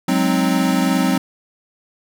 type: chord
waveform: square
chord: Ab dominant seventh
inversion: third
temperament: equal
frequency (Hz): 185 / 207.7 / 261.6 / 311.1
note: Gb3 / Ab3 / C4 / Eb4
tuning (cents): 0 / 0 / 0 / 0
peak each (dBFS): -20 / -24 / -19 / -24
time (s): 0.08-1.18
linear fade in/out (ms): 5
effects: none